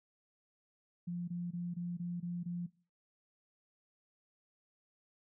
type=tone bursts; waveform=sine; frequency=174.61 Hz; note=F3; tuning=in tune; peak=-36 dBFS; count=7; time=1.07-2.666 s; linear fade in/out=10 ms; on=210 ms; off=21 ms; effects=noise-tail reverb RT60 0.4 s tail -21 dB re dry